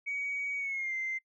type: tone with pitch glide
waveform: sine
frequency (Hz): 2257 to 2082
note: C#7 to C7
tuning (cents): +31 to -9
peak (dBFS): -31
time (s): 0.06-1.19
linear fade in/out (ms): 20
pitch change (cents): -140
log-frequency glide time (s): 0.57-0.94
effects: noise-tail reverb RT60 0.1 s tail -26 dB re dry + tanh soft clip ceiling -27 dBFS